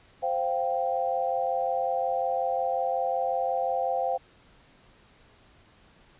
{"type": "chord", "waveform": "sine", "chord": "C suspended fourth", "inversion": "none", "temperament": "equal", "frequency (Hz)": [523.3, 698.5, 784], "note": ["C5", "F5", "G5"], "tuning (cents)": [0, 0, 0], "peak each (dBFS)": -29, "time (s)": [0.22, 4.18], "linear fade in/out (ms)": 20, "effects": ["pink hiss -58 dBFS RMS until 6.19 s", "resampled to 8000 Hz"]}